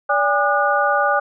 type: tone cluster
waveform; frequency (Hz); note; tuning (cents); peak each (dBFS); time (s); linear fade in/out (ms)
sine; 577 / 812 / 1206 / 1457; D5 / G#5 / D6 / F#6; -31 / -39 / +46 / -27; -20; 0.09-1.2; 10
effects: none